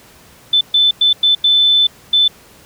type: tone bursts at uneven times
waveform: sine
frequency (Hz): 3520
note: A7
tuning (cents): 0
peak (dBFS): -8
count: 6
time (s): 0.53-0.61 / 0.74-0.91 / 1.01-1.13 / 1.23-1.35 / 1.44-1.87 / 2.13-2.28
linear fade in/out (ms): 5
effects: pink hiss -44 dBFS RMS until 2.65 s + high-pass 60 Hz 12 dB/octave